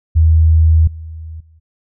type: tone with level steps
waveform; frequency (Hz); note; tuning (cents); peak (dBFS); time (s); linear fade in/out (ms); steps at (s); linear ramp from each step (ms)
sine; 80.1; E2; -49; -6 / -26 / -43; 0.15-1.6; 20; 0.87 / 1.4; 5
effects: none